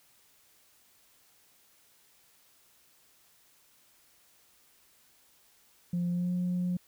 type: tone with pitch glide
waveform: sine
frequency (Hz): 175.1 to 179.09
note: F3 to F3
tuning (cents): +5 to +44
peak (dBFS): -26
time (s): 5.93-6.77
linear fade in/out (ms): 5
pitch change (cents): +39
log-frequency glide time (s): 6.11-6.31
effects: tanh soft clip ceiling -25 dBFS + white hiss -64 dBFS RMS until 6.87 s